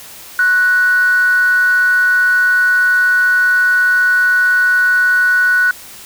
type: tone with frequency modulation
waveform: sine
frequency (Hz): 1480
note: F#6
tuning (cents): 0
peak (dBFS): -8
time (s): 0.39-5.71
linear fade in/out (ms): 2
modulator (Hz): 395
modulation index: 0.21
effects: tanh soft clip ceiling -4 dBFS + white hiss -35 dBFS RMS until 6.05 s